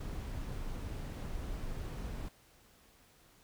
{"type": "noise", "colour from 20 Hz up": "brown", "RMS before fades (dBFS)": -40, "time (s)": [0, 2.29], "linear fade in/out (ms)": 10, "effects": ["pink hiss -64 dBFS RMS until 3.43 s"]}